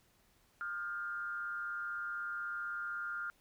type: tone with frequency modulation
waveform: sine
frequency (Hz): 1400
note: F6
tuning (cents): +4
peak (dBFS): -37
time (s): 0.61-3.3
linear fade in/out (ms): 0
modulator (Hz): 164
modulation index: 0.63
effects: pink hiss -70 dBFS RMS until 3.4 s